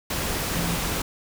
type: tone in noise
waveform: sine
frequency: 169.4 Hz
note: E3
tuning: 48 cents sharp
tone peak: -27 dBFS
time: 0.56-0.77 s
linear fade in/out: 5 ms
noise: pink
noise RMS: -27 dBFS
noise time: 0.1-1.02 s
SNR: -3 dB
effects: none